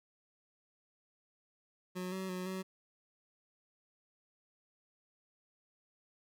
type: tone with pitch steps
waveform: 25% pulse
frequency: 182.6 / 189 / 183 / 188.1 Hz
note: F#3 / F#3 / F#3 / F#3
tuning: -23 / +37 / -19 / +29 cents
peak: -34 dBFS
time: 1.95-2.63 s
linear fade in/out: 20 ms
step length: 170 ms
effects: none